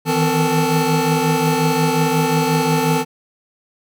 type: tone cluster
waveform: square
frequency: 157.2 / 162.8 / 256.4 / 449.3 / 872 Hz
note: D#3 / E3 / C4 / A4 / A5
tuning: +18 / -21 / -35 / +36 / -16 cents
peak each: -22 dBFS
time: 0.05-3.05 s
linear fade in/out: 50 ms
effects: none